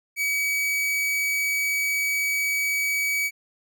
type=tone; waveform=45% pulse; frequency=2274 Hz; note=C#7; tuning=44 cents sharp; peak=-22 dBFS; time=0.16-3.31 s; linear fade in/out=50 ms; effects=none